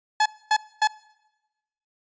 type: tone bursts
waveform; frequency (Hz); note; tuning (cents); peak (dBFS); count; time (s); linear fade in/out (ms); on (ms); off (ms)
30% pulse; 857; A5; -46; -14; 3; 0.2-0.874; 5; 58; 250
effects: noise-tail reverb RT60 1.0 s tail -23 dB re dry + resampled to 16000 Hz